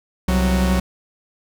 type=tone pair together; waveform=45% pulse; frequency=65.41 / 185 Hz; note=C2 / F#3; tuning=0 / 0 cents; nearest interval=octave + tritone; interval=1800 cents; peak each=-18 dBFS; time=0.28-0.8 s; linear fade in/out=5 ms; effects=none